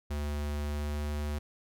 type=tone with pitch glide; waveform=square; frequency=73.42 to 74.02 Hz; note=D2 to D2; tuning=0 to +14 cents; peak=-32 dBFS; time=0.1-1.39 s; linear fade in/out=10 ms; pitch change=+14 cents; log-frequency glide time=0.64-1.04 s; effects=none